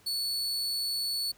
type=tone; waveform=40% pulse; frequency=4435 Hz; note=C#8; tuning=in tune; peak=-28 dBFS; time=0.06-1.32 s; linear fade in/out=10 ms; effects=pink hiss -60 dBFS RMS until 1.37 s